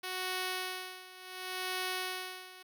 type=tone with tremolo; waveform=5% pulse; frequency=370 Hz; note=F#4; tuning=in tune; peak=-22 dBFS; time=0.03-2.63 s; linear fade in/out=10 ms; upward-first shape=sine; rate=0.69 Hz; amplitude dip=85%; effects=none